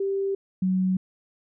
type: tone pair in turn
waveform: sine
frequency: 392 / 186.45 Hz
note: G4 / F#3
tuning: 0 / +14 cents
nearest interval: octave + minor second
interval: 1286 cents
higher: first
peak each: -23 / -20 dBFS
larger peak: second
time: 0-0.35 / 0.62-0.97 s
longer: neither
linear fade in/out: 5 ms
effects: none